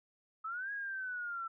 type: linear two-way sweep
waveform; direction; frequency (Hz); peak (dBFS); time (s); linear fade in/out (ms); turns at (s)
sine; up then down; 1274 to 1661.2 to 1330; -37; 0.44-1.48; 10; 0.72
effects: none